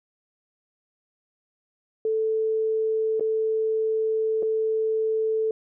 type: tone with dropouts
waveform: sine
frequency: 440 Hz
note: A4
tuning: in tune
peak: -21 dBFS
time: 2.05-5.51 s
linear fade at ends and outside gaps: 2 ms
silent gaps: 3.197-3.207 / 4.425-4.429 s
effects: none